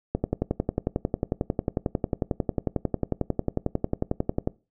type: click train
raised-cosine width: 2 ms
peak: -10 dBFS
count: 49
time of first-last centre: 0.15-4.474 s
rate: 11.1 Hz
effects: noise-tail reverb RT60 0.3 s tail -22 dB re dry